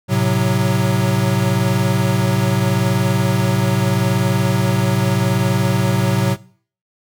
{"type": "chord", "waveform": "square", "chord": "F# diminished", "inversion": "first", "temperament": "equal", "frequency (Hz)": [110, 130.81, 185], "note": ["A2", "C3", "F#3"], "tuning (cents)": [0, 0, 0], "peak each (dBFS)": -19, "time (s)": [0.08, 6.37], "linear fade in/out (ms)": 50, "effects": ["noise-tail reverb RT60 0.5 s tail -20 dB re dry"]}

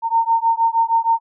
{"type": "beating tone pair", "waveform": "sine", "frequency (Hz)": [911, 917.4], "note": ["A#5", "A#5"], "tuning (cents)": [-40, -28], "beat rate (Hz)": 6.4, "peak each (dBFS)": -17, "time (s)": [0.02, 1.2], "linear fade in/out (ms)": 50, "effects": []}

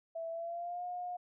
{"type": "tone with pitch glide", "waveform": "sine", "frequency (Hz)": [660, 715.6], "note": ["E5", "F5"], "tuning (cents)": [2, 42], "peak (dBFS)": -37, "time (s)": [0.15, 1.17], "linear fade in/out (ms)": 10, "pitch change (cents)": 140, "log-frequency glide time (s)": [0.3, 0.84], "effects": []}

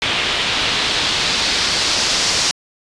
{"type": "noise with low-pass filter sweep", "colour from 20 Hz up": "white", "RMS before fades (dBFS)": -18, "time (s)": [0.02, 2.51], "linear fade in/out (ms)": 0, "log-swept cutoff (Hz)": [3100, 5500], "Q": 1.8, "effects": ["resampled to 22050 Hz"]}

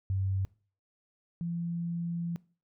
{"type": "tone pair in turn", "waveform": "sine", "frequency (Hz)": [96, 170.31], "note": ["G2", "F3"], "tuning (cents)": [-36, -43], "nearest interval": "minor seventh", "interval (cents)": 993, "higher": "second", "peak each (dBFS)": [-27, -31], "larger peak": "first", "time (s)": [[0.1, 0.45], [1.41, 2.36]], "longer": "second", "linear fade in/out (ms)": 0, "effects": ["noise-tail reverb RT60 0.4 s tail -22 dB re dry"]}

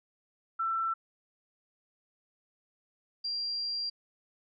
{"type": "tone pair in turn", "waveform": "sine", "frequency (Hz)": [1338, 4753], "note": ["E6", "D8"], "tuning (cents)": [25, 20], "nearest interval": "octave + minor seventh", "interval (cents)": 2195, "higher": "second", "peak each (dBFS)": [-28, -31], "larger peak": "first", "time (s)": [[0.59, 0.94], [3.24, 3.9]], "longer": "second", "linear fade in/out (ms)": 10, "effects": []}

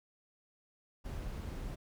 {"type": "noise", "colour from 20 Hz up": "brown", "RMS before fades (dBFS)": -41, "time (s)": [1.04, 1.76], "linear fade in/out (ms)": 20, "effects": []}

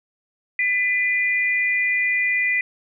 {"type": "tone pair together", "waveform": "sine", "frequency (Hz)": [2001, 2410], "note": ["B6", "D7"], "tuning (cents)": [22, 44], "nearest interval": "minor third", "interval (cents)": 322, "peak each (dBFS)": [-19, -23], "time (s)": [0.59, 2.61], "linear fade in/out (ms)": 2, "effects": []}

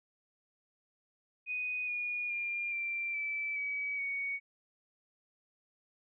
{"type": "tone with pitch steps", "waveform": "sine", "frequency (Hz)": [2489, 2445, 2401, 2359, 2317, 2276, 2235], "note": ["D#7", "D#7", "D7", "D7", "D7", "C#7", "C#7"], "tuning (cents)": [0, -31, 38, 7, -24, 45, 14], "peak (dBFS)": -33, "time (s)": [1.46, 4.4], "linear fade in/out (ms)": 50, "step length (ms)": 420, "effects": []}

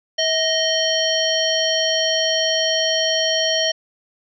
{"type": "harmonic tone with a mistuned harmonic", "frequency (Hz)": 622.3, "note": "D#5", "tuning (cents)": 0, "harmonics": [1, 3, 5, 7, 9], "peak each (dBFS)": [-21, -26, -21, -26, -24], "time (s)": [0.18, 3.72], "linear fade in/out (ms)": 10, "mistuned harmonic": 1, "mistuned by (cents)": 55, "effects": []}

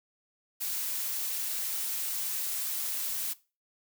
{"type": "noise", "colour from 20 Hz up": "blue", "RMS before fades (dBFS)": -33, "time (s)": [0.6, 3.34], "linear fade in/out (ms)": 20, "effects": ["noise-tail reverb RT60 0.3 s tail -19 dB re dry"]}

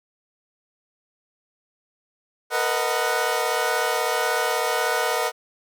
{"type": "chord", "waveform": "20% pulse", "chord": "B major seventh", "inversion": "third", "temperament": "equal with one note detuned", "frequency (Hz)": [457.6, 493.9, 622.3, 740], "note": ["A#4", "B4", "D#5", "F#5"], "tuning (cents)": [-32, 0, 0, 0], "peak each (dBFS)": -22, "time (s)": [2.5, 5.32], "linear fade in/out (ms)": 50, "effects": []}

